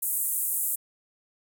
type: band-pass noise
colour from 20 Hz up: white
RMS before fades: -28 dBFS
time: 0.02-0.76 s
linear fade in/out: 10 ms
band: 8100 to 16000 Hz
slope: 48 dB/octave
effects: none